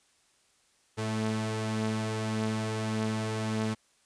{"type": "tone pair together", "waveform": "sawtooth", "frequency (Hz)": [110.05, 218.4], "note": ["A2", "A3"], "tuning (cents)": [1, -13], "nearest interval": "octave", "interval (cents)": 1186, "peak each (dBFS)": -28, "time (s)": [0.97, 3.75], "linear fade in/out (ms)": 20, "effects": ["white hiss -67 dBFS RMS until 4.05 s", "resampled to 22050 Hz"]}